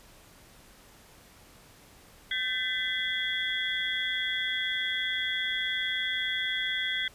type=tone cluster; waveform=sine; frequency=1547 / 1768 / 2015 / 3301 / 3480 Hz; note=G6 / A6 / B6 / G#7 / A7; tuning=-23 / +8 / +34 / -11 / -20 cents; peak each=-35 / -40 / -32 / -32 / -38 dBFS; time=2.31-7.08 s; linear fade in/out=2 ms; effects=pink hiss -55 dBFS RMS until 7.14 s + resampled to 32000 Hz